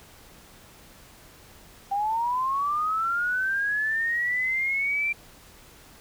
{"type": "linear sweep", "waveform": "sine", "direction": "up", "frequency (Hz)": [784, 2366], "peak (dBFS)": -23, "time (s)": [1.91, 5.13], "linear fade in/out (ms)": 10, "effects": ["pink hiss -51 dBFS RMS until 6 s"]}